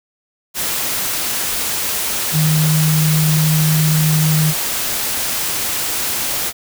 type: tone in noise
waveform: sine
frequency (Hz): 155.56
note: D#3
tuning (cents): 0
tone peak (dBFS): -12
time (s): 2.32-4.54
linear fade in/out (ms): 50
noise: white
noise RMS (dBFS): -20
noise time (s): 0.54-6.53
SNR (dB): +5
effects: none